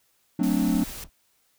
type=chord; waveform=triangle; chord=D dominant seventh; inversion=first; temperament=equal with one note detuned; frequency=185 / 222.6 / 261.6 / 293.7 Hz; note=F#3 / A3 / C4 / D4; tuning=0 / +20 / 0 / 0 cents; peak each=-24 dBFS; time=0.39-0.84 s; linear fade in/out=5 ms
type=noise; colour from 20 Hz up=white; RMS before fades=-39 dBFS; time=0.43-1.04 s; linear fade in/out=2 ms
type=noise with tremolo; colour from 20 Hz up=brown; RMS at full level=-39 dBFS; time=0.45-1.1 s; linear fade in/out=50 ms; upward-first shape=triangle; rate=14 Hz; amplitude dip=60%
effects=white hiss -67 dBFS RMS until 1.58 s